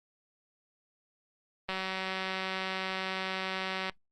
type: click train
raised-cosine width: 0.3 ms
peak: -18 dBFS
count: 418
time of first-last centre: 1.69-3.896 s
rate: 189 Hz
effects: noise-tail reverb RT60 0.1 s tail -18 dB re dry + Opus 24 kbps